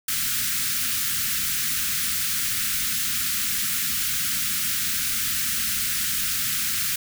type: band-stop noise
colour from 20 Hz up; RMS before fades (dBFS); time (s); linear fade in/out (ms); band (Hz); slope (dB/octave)
white; -25; 0.08-6.96; 5; 260 to 1300; 48
effects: none